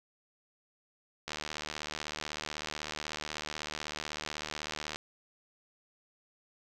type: click train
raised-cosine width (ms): 0.2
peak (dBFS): -19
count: 281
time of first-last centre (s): 1.28-4.959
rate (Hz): 76.1
effects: none